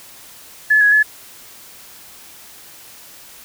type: tone with pitch steps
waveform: sine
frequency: 1719 / 1670 / 1713 Hz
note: A6 / G#6 / A6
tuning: -41 / +9 / -47 cents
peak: -9 dBFS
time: 0.7-1.03 s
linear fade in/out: 10 ms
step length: 110 ms
effects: white hiss -41 dBFS RMS until 3.44 s